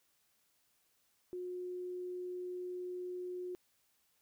sine tone, 361.1 Hz, F#4, 42 cents flat, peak -39 dBFS, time 1.33-3.55 s, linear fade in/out 0 ms, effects white hiss -75 dBFS RMS until 4.21 s

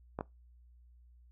clicks, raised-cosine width 1 ms, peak -22 dBFS, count 2, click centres 0.189 / 0.209 s, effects noise-tail reverb RT60 0.2 s tail -22 dB re dry + added 60 Hz sine -57 dBFS peak until 1.31 s

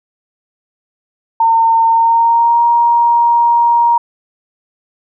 sine tone with pitch glide, 910 to 941.5 Hz, A#5 to A#5, -42 to +17 cents, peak -7 dBFS, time 1.4-3.98 s, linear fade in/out 5 ms, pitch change +59 cents, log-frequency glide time 1.88-2.63 s, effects none

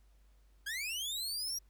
sawtooth linear sweep, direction up, 1568 to 5750 Hz, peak -33 dBFS, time 0.66-1.59 s, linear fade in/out 10 ms, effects added 50 Hz sine -61 dBFS peak until 1.69 s + pink hiss -75 dBFS RMS until 1.69 s

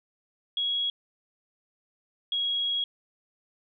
sine tone pair in turn, 3322 / 3309 Hz, G#7 / G#7, 0 / -7 cents, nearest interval unison, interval 7 cents, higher first, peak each -25 dBFS, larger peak neither, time 0.57-0.9 / 2.32-2.84 s, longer second, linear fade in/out 2 ms, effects none

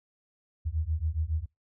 sine beating tone pair, 75.7 / 82.9 Hz, D#2 / E2, -47 / +10 cents, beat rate 7.2 Hz, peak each -30 dBFS, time 0.65-1.46 s, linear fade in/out 20 ms, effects noise-tail reverb RT60 0.2 s tail -25 dB re dry

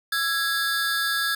square tone cluster, 1339 / 1655 / 3567 / 4497 Hz, E6 / G#6 / A7 / C#8, +27 / -6 / +23 / +24 cents, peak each -31 / -25 / -31 / -33 dBFS, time 0.12-1.35 s, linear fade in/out 5 ms, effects none

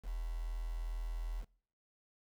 sine tone with quantisation, 41.2 Hz, E1, in tune, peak -36 dBFS, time 0.03-1.45 s, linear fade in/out 50 ms, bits 9, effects noise-tail reverb RT60 0.6 s tail -25 dB re dry

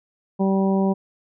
harmonic tone, 193.4 Hz, G3, 23 cents flat, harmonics 1 / 2 / 3 / 4 / 5, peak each -18 / -24 / -28 / -30 / -32 dBFS, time 0.39-0.94 s, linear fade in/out 20 ms, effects none

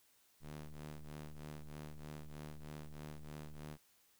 sawtooth ring-modulated tone, 75 Hz, D2, 37 cents sharp, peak -40 dBFS, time 0.4-3.78 s, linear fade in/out 50 ms, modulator 76.6 Hz, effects white hiss -71 dBFS RMS until 4.19 s

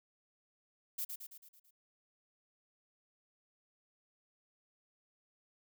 violet noise with echo, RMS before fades -38 dBFS, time 0.98-1.05 s, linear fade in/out 10 ms, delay 110 ms, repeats 6, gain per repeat -5 dB, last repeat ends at 1.71 s, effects none

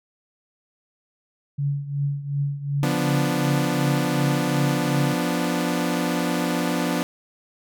sine tone with tremolo, 141.9 Hz, C#3, 41 cents sharp, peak -19 dBFS, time 1.58-5.14 s, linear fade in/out 10 ms, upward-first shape triangle, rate 2.7 Hz, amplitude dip 80%
sawtooth chord, B diminished, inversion second, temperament equal, 174.61 / 246.9 / 293.7 Hz, F3 / B3 / D4, 0 / 0 / 0 cents, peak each -22 dBFS, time 2.83-7.03 s, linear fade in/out 0 ms
effects none

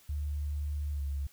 sine tone with pitch glide, 73.3 to 70.27 Hz, D2 to C#2, -3 to +24 cents, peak -31 dBFS, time 0.09-1.27 s, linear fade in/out 5 ms, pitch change -73 cents, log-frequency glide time 0.93-1.01 s, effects white hiss -61 dBFS RMS until 1.32 s

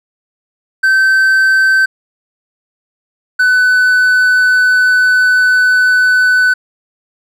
triangle tone pair in turn, 1545 / 1501 Hz, G6 / F#6, -26 / +24 cents, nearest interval minor second, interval 50 cents, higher first, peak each -5 dBFS, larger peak neither, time 0.83-1.86 / 3.39-6.54 s, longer second, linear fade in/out 10 ms, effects none

